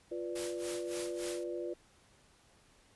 sine chord, B diminished, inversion second, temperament equal, 349.2 / 493.9 / 587.3 Hz, F4 / B4 / D5, 0 / 0 / 0 cents, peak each -38 / -42 / -43 dBFS, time 0.11-1.74 s, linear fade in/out 10 ms
white noise with tremolo, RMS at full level -41 dBFS, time 0.35-1.44 s, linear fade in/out 10 ms, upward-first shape sine, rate 3.5 Hz, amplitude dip 85%
effects pink hiss -65 dBFS RMS until 2.95 s + resampled to 24000 Hz

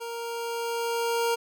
25% pulse tone with level ramp, 466.2 Hz, A#4, in tune, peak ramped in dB -30 to -19 dBFS, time 0-1.36 s, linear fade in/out 20 ms, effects none

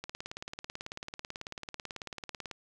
click train, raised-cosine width 0.2 ms, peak -22 dBFS, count 46, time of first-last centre 0.04-2.513 s, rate 18.2 Hz, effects none

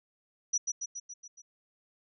sine tone with echo, 5860 Hz, F#8, 18 cents flat, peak -25 dBFS, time 0.53-0.58 s, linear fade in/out 10 ms, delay 140 ms, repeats 6, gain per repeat -4 dB, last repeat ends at 1.42 s, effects none

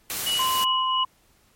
white noise, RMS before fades -29 dBFS, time 0.1-0.64 s, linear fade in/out 0 ms
sine tone with tremolo, 2929 Hz, F#7, 18 cents flat, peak -21 dBFS, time 0.26-1.04 s, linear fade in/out 10 ms, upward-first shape triangle, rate 2.9 Hz, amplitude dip 60%
sine tone, 1037 Hz, C6, 16 cents flat, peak -22 dBFS, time 0.39-1.05 s, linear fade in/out 5 ms
effects pink hiss -61 dBFS RMS until 1.55 s + MP3 64 kbps

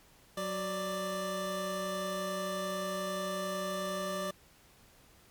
25% pulse tone pair together, 185.91 / 589 Hz, F#3 / D5, +9 / +5 cents, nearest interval octave + minor sixth, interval 1996 cents, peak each -35 / -31 dBFS, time 0.37-4.31 s, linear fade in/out 5 ms, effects pink hiss -61 dBFS RMS until 5.3 s + MP3 96 kbps

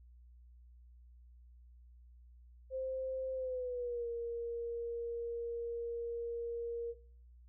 sine tone with pitch glide, 523.3 to 468.9 Hz, C5 to A#4, 0 to +10 cents, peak -36 dBFS, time 2.7-6.95 s, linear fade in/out 50 ms, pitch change -190 cents, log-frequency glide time 3.34-4.08 s, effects noise-tail reverb RT60 0.6 s tail -22 dB re dry + added 60 Hz sine -56 dBFS peak until 7.48 s

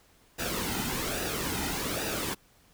pink noise with flanger, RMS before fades -32 dBFS, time 0.38-2.35 s, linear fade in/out 20 ms, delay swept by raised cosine 0.92 to 1.81 ms, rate 1.2 Hz, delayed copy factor -0.55, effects pink hiss -62 dBFS RMS until 2.73 s

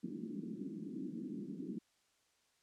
pink band-pass noise, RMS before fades -44 dBFS, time 0.03-1.79 s, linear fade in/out 10 ms, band 180 to 340 Hz, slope 48 dB/octave, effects white hiss -75 dBFS RMS until 2.62 s + low-pass 8000 Hz 12 dB/octave

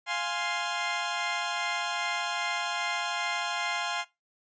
15% pulse chord, F minor, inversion none, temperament equal, 698.5 / 830.6 / 1046.5 Hz, F5 / Ab5 / C6, 0 / 0 / 0 cents, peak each -27 dBFS, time 0.06-4.05 s, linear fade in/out 50 ms, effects noise-tail reverb RT60 0.2 s tail -18 dB re dry + resampled to 16000 Hz

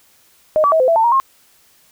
sine tone with pitch steps, 619 / 1147 / 642 / 514 / 665 / 894 / 943 / 1072 Hz, D#5 / D6 / E5 / C5 / E5 / A5 / A#5 / C6, -9 / -41 / -46 / -31 / +15 / +27 / +20 / +42 cents, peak -10 dBFS, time 0.56-1.2 s, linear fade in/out 0 ms, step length 80 ms, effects white hiss -53 dBFS RMS until 1.91 s

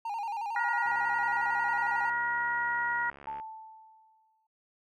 triangle tone with vibrato, 865 Hz, A5, 30 cents flat, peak -30 dBFS, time 0.05-2.1 s, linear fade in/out 5 ms, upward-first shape square, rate 11 Hz, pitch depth 97 cents each way
harmonic tone, 476 Hz, A#4, 36 cents sharp, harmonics 2 / 3 / 4, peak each -32 / -32 / -32 dBFS, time 0.56-3.1 s, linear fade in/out 2 ms
click train, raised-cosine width 0.5 ms, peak -33 dBFS, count 180, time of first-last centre 0.86-3.399 s, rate 70.5 Hz
sine tone with exponential decay, 880 Hz, A5, in tune, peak -33 dBFS, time 3.27-4.47 s, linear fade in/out 5 ms, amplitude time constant 260 ms
effects none

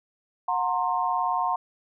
sine tone cluster, 728 / 920 / 1058 Hz, F#5 / A#5 / C6, -28 / -23 / +19 cents, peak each -27 dBFS, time 0.48-1.56 s, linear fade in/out 5 ms, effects none

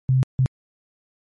sine tone bursts at uneven times, 130.3 Hz, C3, 7 cents flat, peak -14 dBFS, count 2, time 0.09-0.23 / 0.39-0.46 s, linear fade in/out 0 ms, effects MP3 48 kbps

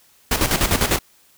pink noise with tremolo, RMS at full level -17 dBFS, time 0.31-0.99 s, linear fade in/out 5 ms, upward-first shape square, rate 10 Hz, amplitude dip 65%, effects white hiss -55 dBFS RMS until 1.37 s

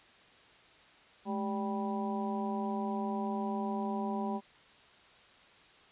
harmonic tone with a mistuned harmonic, 196 Hz, G3, in tune, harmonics 1 / 2 / 3 / 4 / 5, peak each -34 / -40 / -44 / -39 / -41 dBFS, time 1.25-4.41 s, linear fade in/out 50 ms, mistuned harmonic 1, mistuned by +140 cents, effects white hiss -59 dBFS RMS until 5.91 s + resampled to 8000 Hz

